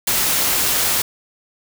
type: noise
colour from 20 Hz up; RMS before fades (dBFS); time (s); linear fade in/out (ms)
white; -18; 0.07-1.02; 5
effects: none